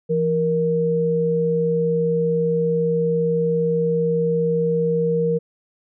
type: tone pair together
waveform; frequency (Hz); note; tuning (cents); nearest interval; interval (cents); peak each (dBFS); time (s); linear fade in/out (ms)
sine; 167.9 / 468.8; E3 / A#4; +32 / +10; octave + tritone; 1778; -22 / -18; 0.09-5.39; 20
effects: none